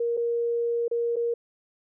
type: tone with dropouts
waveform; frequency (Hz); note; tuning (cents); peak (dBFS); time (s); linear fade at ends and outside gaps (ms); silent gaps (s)
sine; 470; A#4; +14; -23; 0-1.34; 5; 0.169-0.173 / 0.881-0.912 / 1.159-1.165
effects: none